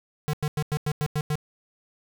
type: tone bursts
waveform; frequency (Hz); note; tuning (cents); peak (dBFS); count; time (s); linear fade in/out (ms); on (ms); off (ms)
square; 150.2; D3; +39; -24; 8; 0.28-1.355; 0; 53; 93
effects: none